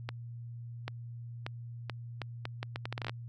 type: accelerating click train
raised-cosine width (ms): 0.3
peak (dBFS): -20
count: 16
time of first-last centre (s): 0.09-3.095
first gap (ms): 790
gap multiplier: 0.74
effects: added 118 Hz sine -41 dBFS peak until 3.28 s

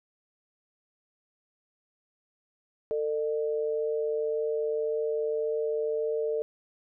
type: tone pair together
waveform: sine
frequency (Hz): 449.1 / 604.2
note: A4 / D5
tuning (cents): +35 / +49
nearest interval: perfect fourth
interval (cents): 514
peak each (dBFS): -27 / -33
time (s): 2.91-6.42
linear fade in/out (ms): 0
effects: none

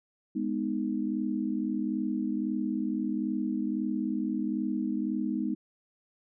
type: chord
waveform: sine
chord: G# minor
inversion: none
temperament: just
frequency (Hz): 207.7 / 249.2 / 311.5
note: G#3 / B3 / D#4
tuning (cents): 0 / +16 / +2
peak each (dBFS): -32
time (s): 0.35-5.55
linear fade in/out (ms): 10
effects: none

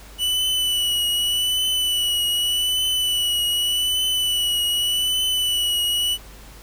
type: tone with vibrato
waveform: 45% pulse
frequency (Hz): 2960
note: F#7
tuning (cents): 0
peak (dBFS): -19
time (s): 0.18-6.18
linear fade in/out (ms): 50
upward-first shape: triangle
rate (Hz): 0.84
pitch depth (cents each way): 40
effects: added 50 Hz sine -42 dBFS peak until 6.62 s + pink hiss -45 dBFS RMS until 6.62 s

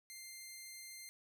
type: tone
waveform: 10% pulse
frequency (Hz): 2096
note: C7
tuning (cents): +2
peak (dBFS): -40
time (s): 0.1-1.09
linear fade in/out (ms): 0
effects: none

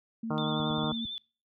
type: tone with pitch glide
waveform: sine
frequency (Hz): 226.3 to 228.9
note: A3 to A#3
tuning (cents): +49 to -31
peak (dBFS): -32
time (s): 0.23-1.05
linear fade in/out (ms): 5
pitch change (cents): +20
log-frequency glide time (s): 0.51-0.58
type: harmonic tone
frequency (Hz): 154.1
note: D#3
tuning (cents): -16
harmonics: 1 / 2 / 3 / 4 / 5 / 6 / 7 / 8 / 9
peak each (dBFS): -33 / -36 / -38 / -39 / -40 / -41 / -41 / -42 / -43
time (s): 0.3-0.92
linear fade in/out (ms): 5
type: tone with vibrato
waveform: sine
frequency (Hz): 3520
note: A7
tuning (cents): 0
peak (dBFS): -35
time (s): 0.38-1.18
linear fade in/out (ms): 0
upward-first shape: sine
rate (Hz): 11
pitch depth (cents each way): 35
type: clicks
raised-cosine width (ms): 5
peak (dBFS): -31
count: 6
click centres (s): 0.599 / 0.706 / 0.779 / 0.838 / 0.924 / 1.052
effects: noise-tail reverb RT60 0.4 s tail -25 dB re dry + high-pass 60 Hz 12 dB/octave

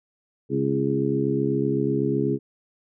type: harmonic tone with a mistuned harmonic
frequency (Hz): 68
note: C#2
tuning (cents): -33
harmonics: 2 / 3 / 4 / 5 / 6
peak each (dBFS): -27 / -29 / -26 / -27 / -26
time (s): 0.49-2.39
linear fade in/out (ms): 50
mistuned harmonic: 6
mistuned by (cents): +22
effects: none

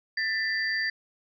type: tone cluster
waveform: sine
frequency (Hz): 1779 / 1984 / 4692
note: A6 / B6 / D8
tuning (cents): +19 / +7 / -2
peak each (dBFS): -27 / -32 / -34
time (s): 0.17-0.9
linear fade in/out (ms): 5
effects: none

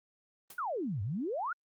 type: noise with exponential decay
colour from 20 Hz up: white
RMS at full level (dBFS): -44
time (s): 0.5-0.63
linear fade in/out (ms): 5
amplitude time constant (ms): 28
type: exponential two-way sweep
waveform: sine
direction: down then up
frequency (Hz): 1500 to 92.5 to 1500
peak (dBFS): -32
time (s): 0.58-1.53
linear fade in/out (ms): 5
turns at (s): 1.02
effects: Opus 24 kbps

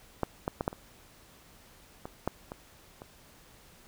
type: clicks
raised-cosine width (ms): 1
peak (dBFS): -13 / -15 / -16 / -13 / -28 / -24 / -14 / -24 / -29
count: 9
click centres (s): 0.233 / 0.479 / 0.609 / 0.679 / 0.729 / 2.055 / 2.276 / 2.519 / 3.019
effects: pink hiss -57 dBFS RMS until 3.87 s

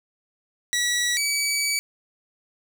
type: tone pair in turn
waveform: 15% pulse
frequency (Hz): 1936 / 2284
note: B6 / D7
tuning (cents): -35 / -49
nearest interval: minor third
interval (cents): 286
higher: second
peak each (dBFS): -15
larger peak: neither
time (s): 0.73-1.17 / 1.17-1.79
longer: second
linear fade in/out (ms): 0
effects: none

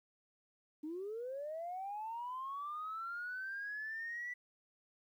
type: linear sweep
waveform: sine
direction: up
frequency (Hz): 294.3 to 1976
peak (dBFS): -39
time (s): 0.83-4.34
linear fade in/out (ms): 10
effects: tanh soft clip ceiling -35 dBFS + 12-bit

